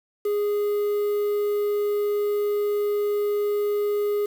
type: tone with quantisation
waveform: triangle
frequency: 413.2 Hz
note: G#4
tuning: 9 cents flat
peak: -19 dBFS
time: 0.25-4.26 s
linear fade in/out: 5 ms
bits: 7
effects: none